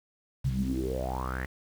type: tone with low-pass filter sweep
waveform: sawtooth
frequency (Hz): 64.1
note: C2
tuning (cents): -35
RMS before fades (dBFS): -31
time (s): 0.44-1.46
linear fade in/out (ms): 5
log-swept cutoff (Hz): 130 to 2000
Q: 9.8
effects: 8-bit